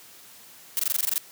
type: noise bursts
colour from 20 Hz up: blue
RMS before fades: -24 dBFS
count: 10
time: 0.77-1.18 s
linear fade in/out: 0 ms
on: 23 ms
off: 20 ms
effects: white hiss -49 dBFS RMS until 1.31 s + high-pass 80 Hz 12 dB/octave